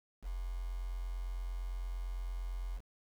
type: tone with quantisation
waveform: sine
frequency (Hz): 44.42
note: F1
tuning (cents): +30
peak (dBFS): -36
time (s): 0.22-2.81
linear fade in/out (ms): 50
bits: 9
effects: none